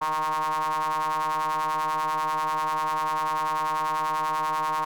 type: ring-modulated tone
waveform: square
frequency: 77.3 Hz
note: D#2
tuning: 11 cents flat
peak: -22 dBFS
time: 0.01-4.85 s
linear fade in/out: 10 ms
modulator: 1010 Hz
effects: none